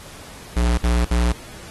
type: tone bursts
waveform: square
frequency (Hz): 59.5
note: A#1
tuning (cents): +36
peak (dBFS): -16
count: 3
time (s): 0.56-1.326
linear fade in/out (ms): 10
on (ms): 220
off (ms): 53
effects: pink hiss -41 dBFS RMS until 1.7 s + AAC 32 kbps